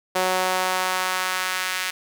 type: tone with high-pass filter sweep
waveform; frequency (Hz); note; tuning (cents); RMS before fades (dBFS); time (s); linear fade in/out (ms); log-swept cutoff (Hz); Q
sawtooth; 185; F#3; 0; -24; 0.15-1.91; 10; 560 to 1900; 1.2
effects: none